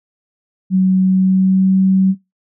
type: tone with pitch glide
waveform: sine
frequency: 187.4 to 190.13 Hz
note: F#3 to F#3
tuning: +22 to +47 cents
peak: -9 dBFS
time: 0.7-2.15 s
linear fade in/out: 50 ms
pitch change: +25 cents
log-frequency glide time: 1.02-1.79 s
effects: noise-tail reverb RT60 0.2 s tail -20 dB re dry